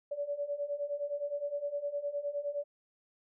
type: beating tone pair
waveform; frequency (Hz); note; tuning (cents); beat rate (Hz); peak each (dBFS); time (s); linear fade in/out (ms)
sine; 570 / 579.7; C#5 / D5; +48 / -23; 9.7; -38 / -35; 0.11-2.64; 10
effects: none